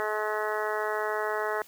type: harmonic tone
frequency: 213.4 Hz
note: G#3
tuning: 47 cents sharp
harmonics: 2 / 3 / 4 / 5 / 6 / 7 / 8 / 9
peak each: -32 / -34 / -35 / -36 / -37 / -37 / -38 / -39 dBFS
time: 0-1.62 s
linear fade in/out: 0 ms
effects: white hiss -54 dBFS RMS until 1.67 s